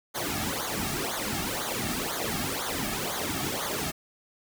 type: noise with flanger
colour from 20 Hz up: pink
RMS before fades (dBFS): -31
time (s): 0.14-3.92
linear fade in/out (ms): 20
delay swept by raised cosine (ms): 0.37 to 2.07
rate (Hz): 2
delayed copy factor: -0.9
effects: none